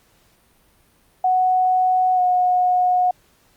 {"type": "tone with pitch glide", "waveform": "sine", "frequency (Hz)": [740, 726.9], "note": ["F#5", "F#5"], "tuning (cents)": [0, -31], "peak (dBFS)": -14, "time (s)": [1.24, 3.11], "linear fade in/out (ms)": 5, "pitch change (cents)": -31, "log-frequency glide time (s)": [2.15, 2.2], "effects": ["pink hiss -58 dBFS RMS until 3.56 s", "Opus 48 kbps"]}